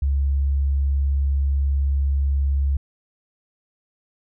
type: tone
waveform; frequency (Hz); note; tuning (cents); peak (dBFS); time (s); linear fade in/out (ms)
sine; 69.3; C#2; 0; -17; 0.02-2.77; 5
effects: none